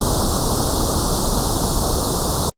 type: band-stop noise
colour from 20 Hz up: pink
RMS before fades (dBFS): -18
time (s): 0.01-2.5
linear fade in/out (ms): 5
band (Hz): 1300 to 3700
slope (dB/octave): 48
effects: low-pass 11000 Hz 12 dB/octave + Opus 24 kbps